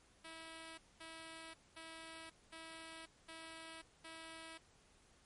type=tone bursts; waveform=5% pulse; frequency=325 Hz; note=E4; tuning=24 cents flat; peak=-39 dBFS; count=6; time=0.24-4.58 s; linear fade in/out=10 ms; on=540 ms; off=220 ms; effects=pink hiss -69 dBFS RMS until 5.25 s + MP3 48 kbps